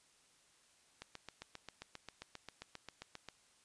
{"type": "click train", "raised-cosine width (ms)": 0.2, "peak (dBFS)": -29, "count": 18, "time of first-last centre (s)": [1.02, 3.287], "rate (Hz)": 7.5, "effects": ["white hiss -69 dBFS RMS until 3.64 s", "resampled to 22050 Hz"]}